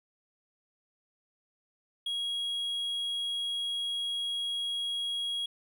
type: tone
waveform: triangle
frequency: 3300 Hz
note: G#7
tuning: 12 cents flat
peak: -29 dBFS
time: 2.06-5.46 s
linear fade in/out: 5 ms
effects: none